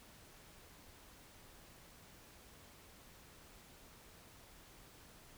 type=silence; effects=pink hiss -60 dBFS RMS until 5.37 s